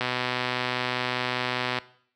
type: click train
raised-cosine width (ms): 0.3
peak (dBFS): -10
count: 223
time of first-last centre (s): 0.01-1.786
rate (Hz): 125
effects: noise-tail reverb RT60 0.6 s tail -19 dB re dry + high-pass 80 Hz 12 dB/octave